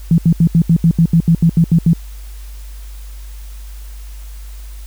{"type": "tone bursts", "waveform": "sine", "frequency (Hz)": 166.3, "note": "E3", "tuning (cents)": 16, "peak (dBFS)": -6, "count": 13, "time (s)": [0.11, 1.933], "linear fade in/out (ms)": 2, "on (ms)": 71, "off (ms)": 75, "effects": ["added 50 Hz sine -28 dBFS peak until 4.86 s", "white hiss -44 dBFS RMS until 4.86 s"]}